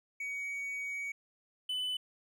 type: tone pair in turn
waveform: triangle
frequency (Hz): 2251 / 3005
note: C#7 / F#7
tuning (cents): +26 / +26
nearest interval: perfect fourth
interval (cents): 500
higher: second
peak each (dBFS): -34 / -31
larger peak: second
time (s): 0.2-1.12 / 1.69-1.97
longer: first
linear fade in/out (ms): 5
effects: none